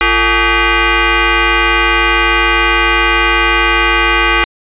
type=tone with frequency modulation; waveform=sine; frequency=451.7 Hz; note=A4; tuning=45 cents sharp; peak=-8 dBFS; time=0.01-4.44 s; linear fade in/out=0 ms; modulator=398 Hz; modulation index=6.1; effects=resampled to 8000 Hz

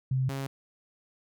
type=tone pair in turn; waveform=sine / sawtooth; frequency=130.81 / 136.26 Hz; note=C3 / C#3; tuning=0 / -29 cents; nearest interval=minor second; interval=71 cents; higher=second; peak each=-24 / -28 dBFS; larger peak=first; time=0.11-0.29 / 0.29-0.47 s; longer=neither; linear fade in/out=5 ms; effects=none

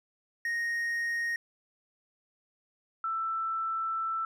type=tone pair in turn; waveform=triangle / sine; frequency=1864.7 / 1328.3 Hz; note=A#6 / E6; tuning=0 / +13 cents; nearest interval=tritone; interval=587 cents; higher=first; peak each=-27 / -29 dBFS; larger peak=first; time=0.45-1.36 / 3.04-4.25 s; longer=second; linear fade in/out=2 ms; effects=none

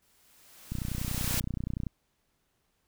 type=noise with exponential growth; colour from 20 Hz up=white; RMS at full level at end=-30 dBFS; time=0.02-1.4 s; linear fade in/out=2 ms; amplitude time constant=300 ms
type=click train; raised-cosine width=5 ms; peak=-21 dBFS; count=36; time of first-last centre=0.72-1.868 s; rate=30.5 Hz
effects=pink hiss -75 dBFS RMS until 2.87 s

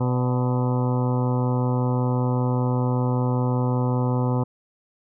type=harmonic tone with a mistuned harmonic; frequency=125.2 Hz; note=B2; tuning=24 cents sharp; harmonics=1 / 2 / 3 / 4 / 5 / 6 / 7 / 8 / 9 / 10; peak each=-21 / -26 / -33 / -30 / -39 / -37 / -34 / -35 / -43 / -41 dBFS; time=0-4.44 s; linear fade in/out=10 ms; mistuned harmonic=5; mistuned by=-55 cents; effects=none

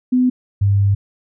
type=tone pair in turn; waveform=sine; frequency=251.8 / 99.93 Hz; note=B3 / G2; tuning=+34 / +34 cents; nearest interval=octave + major third; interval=1600 cents; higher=first; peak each=-11 dBFS; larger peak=neither; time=0.12-0.3 / 0.61-0.95 s; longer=second; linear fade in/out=10 ms; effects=none

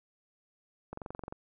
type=click train; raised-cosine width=1 ms; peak=-26 dBFS; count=10; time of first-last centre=0.93-1.325 s; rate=22.8 Hz; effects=none

